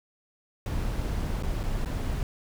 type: noise with dropouts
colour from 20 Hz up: brown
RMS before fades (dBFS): -29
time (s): 0.66-2.23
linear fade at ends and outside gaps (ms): 1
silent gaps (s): 1.425-1.434 / 1.632-1.637 / 1.849-1.858
effects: none